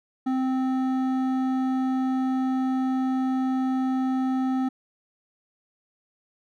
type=tone with hard clipping; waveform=sine; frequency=260.5 Hz; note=C4; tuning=7 cents flat; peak=-24 dBFS; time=0.26-4.69 s; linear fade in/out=10 ms; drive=10 dB; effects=none

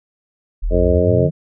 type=exponential sweep; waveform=sine; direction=up; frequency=35.73 to 164.81 Hz; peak=-16 dBFS; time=0.62-1.31 s; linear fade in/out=20 ms
type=harmonic tone; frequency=88.8 Hz; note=F2; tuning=29 cents sharp; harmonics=1 / 2 / 3 / 4 / 5 / 6 / 7; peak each=-21 / -22 / -23 / -22 / -18 / -20 / -19 dBFS; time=0.7-1.3 s; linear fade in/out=50 ms
effects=none

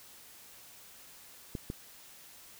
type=clicks; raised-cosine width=3 ms; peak=-23 dBFS; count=2; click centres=1.552 / 1.701 s; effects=white hiss -54 dBFS RMS until 2.59 s

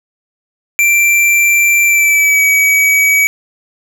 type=tone with pitch glide; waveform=square; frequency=2353 to 2273 Hz; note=D7 to C#7; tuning=+3 to +43 cents; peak=-8 dBFS; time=0.79-3.27 s; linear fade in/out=0 ms; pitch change=-60 cents; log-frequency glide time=1.86-2.42 s; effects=none

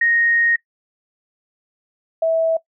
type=tone pair in turn; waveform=sine; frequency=1864.7 / 651.9 Hz; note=A#6 / E5; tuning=0 / -19 cents; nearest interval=octave + tritone; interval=1819 cents; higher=first; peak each=-14 dBFS; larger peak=neither; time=0.01-0.56 / 2.22-2.57 s; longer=first; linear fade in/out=5 ms; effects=noise-tail reverb RT60 0.1 s tail -19 dB re dry

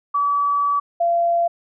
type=tone pair in turn; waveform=sine; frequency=1146 / 684.9 Hz; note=D6 / F5; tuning=-43 / -34 cents; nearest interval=major sixth; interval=891 cents; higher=first; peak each=-16 / -15 dBFS; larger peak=second; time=0.14-0.8 / 1-1.48 s; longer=first; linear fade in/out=10 ms; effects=none

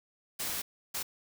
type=noise bursts at uneven times; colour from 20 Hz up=white; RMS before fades=-35 dBFS; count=2; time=0.39-0.62 / 0.94-1.03 s; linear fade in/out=10 ms; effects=none

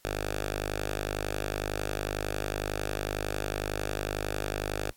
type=tone with notch filter; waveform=5% pulse; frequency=51 Hz; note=G#1; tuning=31 cents flat; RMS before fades=-33 dBFS; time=0.05-4.91 s; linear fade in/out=0 ms; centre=200 Hz; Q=0.67; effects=white hiss -62 dBFS RMS until 4.96 s + AAC 64 kbps

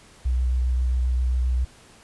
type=tone with vibrato; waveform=sine; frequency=62.6 Hz; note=B1; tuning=24 cents sharp; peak=-19 dBFS; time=0.25-1.65 s; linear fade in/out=10 ms; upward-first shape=sine; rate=7.5 Hz; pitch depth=18 cents each way; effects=pink hiss -51 dBFS RMS until 2.03 s + resampled to 24000 Hz

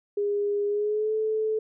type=tone with pitch glide; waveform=sine; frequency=408.7 to 435.5 Hz; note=G#4 to A4; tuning=-28 to -18 cents; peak=-23 dBFS; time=0.17-1.59 s; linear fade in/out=5 ms; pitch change=+110 cents; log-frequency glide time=0.67-1.14 s; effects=none

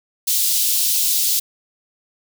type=high-pass noise; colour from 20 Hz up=white; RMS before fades=-18 dBFS; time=0.27-1.4 s; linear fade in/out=10 ms; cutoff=3400 Hz; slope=24 dB/octave; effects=none

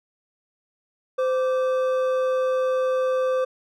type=tone pair together; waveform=triangle; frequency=515.9 / 1171 Hz; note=C5 / D6; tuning=-24 / -5 cents; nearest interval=octave + major second; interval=1419 cents; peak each=-18 / -29 dBFS; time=1.18-3.45 s; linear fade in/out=10 ms; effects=none

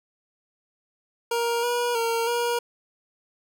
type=tone with pitch steps; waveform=25% pulse; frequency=469.4 / 482.1 / 460.4 / 476 Hz; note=A#4 / B4 / A#4 / A#4; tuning=+12 / -42 / -22 / +36 cents; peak=-19 dBFS; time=1.31-2.59 s; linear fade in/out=5 ms; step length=320 ms; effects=none

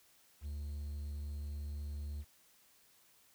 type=tone with quantisation; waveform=triangle; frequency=73 Hz; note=D2; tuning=10 cents flat; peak=-37 dBFS; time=0.41-2.25 s; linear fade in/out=50 ms; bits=11; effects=white hiss -67 dBFS RMS until 3.34 s

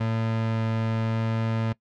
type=tone; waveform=30% pulse; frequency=112.4 Hz; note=A2; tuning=37 cents sharp; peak=-21 dBFS; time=0-1.73 s; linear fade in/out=10 ms; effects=noise-tail reverb RT60 0.1 s tail -21 dB re dry + low-pass 3000 Hz 12 dB/octave

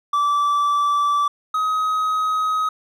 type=tone pair in turn; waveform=triangle; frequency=1161 / 1264.7 Hz; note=D6 / D#6; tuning=-20 / +28 cents; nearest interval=minor second; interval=148 cents; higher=second; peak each=-14 / -16 dBFS; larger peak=first; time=0.13-1.28 / 1.54-2.69 s; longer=neither; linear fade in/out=5 ms; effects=none

